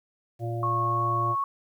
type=harmonic tone; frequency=116.54 Hz; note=A#2; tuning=in tune; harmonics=1 / 3 / 5 / 6; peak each=-29 / -35 / -39 / -37 dBFS; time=0.39-1.36 s; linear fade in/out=50 ms
type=tone with pitch glide; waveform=sine; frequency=1097 to 1104.6 Hz; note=C#6 to C#6; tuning=-18 to -6 cents; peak=-24 dBFS; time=0.63-1.44 s; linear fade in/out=2 ms; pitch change=+12 cents; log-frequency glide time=0.92-1.01 s
effects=10-bit